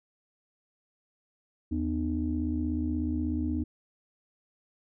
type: tone cluster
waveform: sine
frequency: 78.6 / 247.4 / 303.9 Hz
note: D#2 / B3 / D#4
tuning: +18 / +3 / -41 cents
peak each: -31 dBFS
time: 1.71-3.64 s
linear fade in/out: 10 ms
effects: tanh soft clip ceiling -18 dBFS